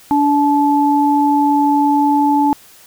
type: tone pair together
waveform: sine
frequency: 288.9 / 865.7 Hz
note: D4 / A5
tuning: -28 / -28 cents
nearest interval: octave + perfect fifth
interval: 1900 cents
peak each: -13 dBFS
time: 0.11-2.53 s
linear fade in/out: 0 ms
effects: white hiss -44 dBFS RMS until 2.86 s